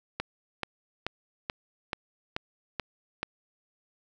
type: click train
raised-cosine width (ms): 0.3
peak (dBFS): -14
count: 8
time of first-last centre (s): 0.2-3.23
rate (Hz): 2.31
effects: none